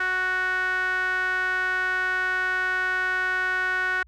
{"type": "tone with band-pass filter", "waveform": "sawtooth", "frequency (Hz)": 370, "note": "F#4", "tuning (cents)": 0, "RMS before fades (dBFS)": -25, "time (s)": [0, 4.03], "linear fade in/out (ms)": 5, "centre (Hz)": 1600, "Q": 9.7, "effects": ["added 60 Hz sine -51 dBFS peak until 4.07 s"]}